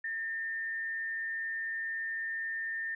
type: tone with frequency modulation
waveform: sine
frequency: 1809 Hz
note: A6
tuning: 48 cents sharp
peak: -33 dBFS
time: 0.04-2.95 s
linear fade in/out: 5 ms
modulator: 129 Hz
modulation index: 0.32
effects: none